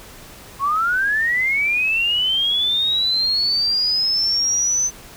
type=linear sweep; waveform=sine; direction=up; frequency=1068 to 6150 Hz; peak=-16 dBFS; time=0.59-4.91 s; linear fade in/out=50 ms; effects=pink hiss -41 dBFS RMS until 5.16 s